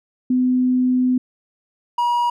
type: tone pair in turn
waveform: sine / triangle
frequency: 252.9 / 959.2 Hz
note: B3 / A#5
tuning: +41 / +49 cents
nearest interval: octave + major seventh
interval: 2308 cents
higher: second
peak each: -14 dBFS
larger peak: neither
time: 0.3-1.18 / 1.98-2.3 s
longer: first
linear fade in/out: 5 ms
effects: none